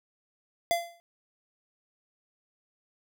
square tone with exponential decay, 685 Hz, F5, 34 cents flat, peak -21 dBFS, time 0.71-1 s, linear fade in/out 0 ms, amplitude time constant 61 ms, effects none

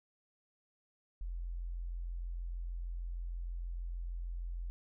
sine tone, 43.21 Hz, F1, 18 cents flat, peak -37 dBFS, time 1.21-4.7 s, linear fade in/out 0 ms, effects none

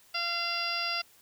harmonic tone, 688 Hz, F5, 26 cents flat, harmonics 1 / 2 / 3 / 4 / 5 / 6 / 7 / 8, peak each -40 / -36 / -39 / -35 / -42 / -45 / -33 / -43 dBFS, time 0.14-1.02 s, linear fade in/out 10 ms, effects white hiss -60 dBFS RMS until 1.21 s

